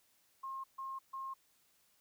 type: tone bursts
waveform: sine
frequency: 1070 Hz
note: C6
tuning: 38 cents sharp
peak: -40 dBFS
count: 3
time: 0.43-1.34 s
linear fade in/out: 10 ms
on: 210 ms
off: 140 ms
effects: white hiss -72 dBFS RMS until 2 s